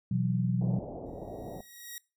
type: chord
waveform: sine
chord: B suspended fourth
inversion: none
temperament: just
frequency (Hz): 123.47 / 164.63 / 185.21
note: B2 / E3 / F#3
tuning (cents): 0 / -2 / +2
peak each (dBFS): -29 / -33 / -29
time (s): 0.11-0.79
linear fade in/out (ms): 5
type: low-pass noise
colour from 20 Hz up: white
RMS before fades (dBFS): -41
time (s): 0.61-1.61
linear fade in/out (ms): 5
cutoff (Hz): 730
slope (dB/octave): 48
type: tone with exponential growth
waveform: 5% pulse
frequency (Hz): 1897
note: A#6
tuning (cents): +30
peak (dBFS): -28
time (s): 1.06-1.98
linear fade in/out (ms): 1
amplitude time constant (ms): 200
effects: noise-tail reverb RT60 0.3 s tail -23 dB re dry